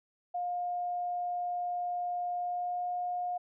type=tone with pitch glide; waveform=sine; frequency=710 to 714.9 Hz; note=F5 to F5; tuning=+28 to +40 cents; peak=-31 dBFS; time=0.34-3.38 s; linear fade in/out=10 ms; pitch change=+12 cents; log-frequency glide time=2.35-2.88 s; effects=none